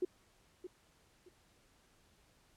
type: tone with echo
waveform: sine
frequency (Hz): 363.3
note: F#4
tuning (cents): -32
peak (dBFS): -30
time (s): 0.02-0.05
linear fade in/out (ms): 5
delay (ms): 620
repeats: 2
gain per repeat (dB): -12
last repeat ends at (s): 1.29
effects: pink hiss -69 dBFS RMS until 2.56 s + low-pass 11000 Hz 12 dB/octave